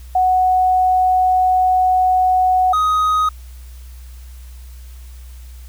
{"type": "tone pair in turn", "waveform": ["sine", "triangle"], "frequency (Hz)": [740, 1253.6], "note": ["F#5", "D#6"], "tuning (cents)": [0, 13], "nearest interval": "major sixth", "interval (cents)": 913, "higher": "second", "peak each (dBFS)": -11, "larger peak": "neither", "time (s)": [[0.15, 2.73], [2.73, 3.29]], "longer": "first", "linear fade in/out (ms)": 5, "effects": ["added 62 Hz sine -33 dBFS peak until 5.68 s", "white hiss -49 dBFS RMS until 5.68 s"]}